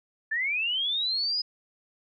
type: linear sweep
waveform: sine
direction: up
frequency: 1722 to 5040 Hz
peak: -25 dBFS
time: 0.31-1.42 s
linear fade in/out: 10 ms
effects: none